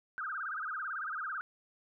sine tone with vibrato, 1396.9 Hz, F6, in tune, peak -35 dBFS, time 0.18-1.41 s, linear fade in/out 0 ms, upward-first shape sine, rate 18 Hz, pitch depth 240 cents each way, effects none

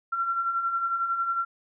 sine beating tone pair, 1354 / 1365 Hz, E6 / F6, +46 / -40 cents, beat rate 11 Hz, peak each -34 / -25 dBFS, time 0.12-1.45 s, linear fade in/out 10 ms, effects none

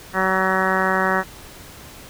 harmonic tone, 188.7 Hz, F#3, 34 cents sharp, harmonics 1 / 2 / 3 / 4 / 5 / 6 / 7 / 8 / 9 / 10, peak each -26 / -26 / -26 / -26 / -26 / -26 / -26 / -26 / -26 / -26 dBFS, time 0.13-1.24 s, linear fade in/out 50 ms, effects pink hiss -41 dBFS RMS until 2.09 s

